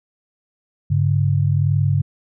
sine tone pair together, 100.79 / 142.4 Hz, G2 / C#3, +49 / +47 cents, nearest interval tritone, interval 598 cents, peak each -17 dBFS, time 0.9-2.02 s, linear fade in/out 10 ms, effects none

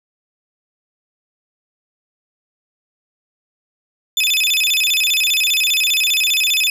35% pulse tone with vibrato, 2991 Hz, F#7, 18 cents sharp, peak -12 dBFS, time 4.17-6.7 s, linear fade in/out 2 ms, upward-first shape square, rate 15 Hz, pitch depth 280 cents each way, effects none

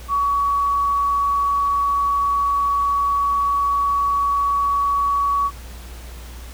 sine tone, 1128 Hz, C#6, 30 cents sharp, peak -16 dBFS, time 0.08-5.51 s, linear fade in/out 50 ms, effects added 60 Hz sine -34 dBFS peak until 6.53 s + pink hiss -42 dBFS RMS until 6.53 s

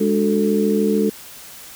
harmonic tone with a mistuned harmonic, 73.42 Hz, D2, in tune, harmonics 3 / 4 / 5 / 6, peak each -18 / -23 / -24 / -19 dBFS, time 0-1.1 s, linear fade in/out 10 ms, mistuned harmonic 3, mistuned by -110 cents, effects white hiss -39 dBFS RMS until 1.75 s

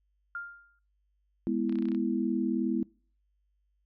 sine tone with exponential decay, 1400 Hz, F6, 4 cents sharp, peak -32 dBFS, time 0.35-0.79 s, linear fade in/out 2 ms, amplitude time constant 95 ms
sine chord, E major, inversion first, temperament equal, 207.7 / 246.9 / 329.6 Hz, G#3 / B3 / E4, 0 / 0 / 0 cents, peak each -31 / -30 / -31 dBFS, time 1.47-2.83 s, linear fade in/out 0 ms
clicks, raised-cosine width 0.3 ms, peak -32 dBFS, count 9, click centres 1.695 / 1.725 / 1.756 / 1.787 / 1.824 / 1.855 / 1.886 / 1.918 / 1.948 s
effects noise-tail reverb RT60 0.4 s tail -23 dB re dry + added 50 Hz sine -70 dBFS peak until 3.85 s

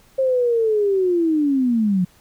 sine linear sweep, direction down, 536 to 174.61 Hz, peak -15 dBFS, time 0.18-2.05 s, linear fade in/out 10 ms, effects pink hiss -54 dBFS RMS until 2.2 s

